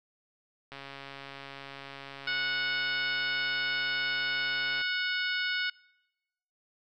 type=click train; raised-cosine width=0.3 ms; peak=-27 dBFS; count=566; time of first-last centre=0.72-4.814 s; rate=138 Hz
type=harmonic tone; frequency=735 Hz; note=F#5; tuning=12 cents flat; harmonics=2 / 3 / 4 / 5 / 6 / 7; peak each=-31 / -35 / -37 / -39 / -41 / -42 dBFS; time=2.27-5.7 s; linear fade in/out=5 ms
effects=noise-tail reverb RT60 1.0 s tail -25 dB re dry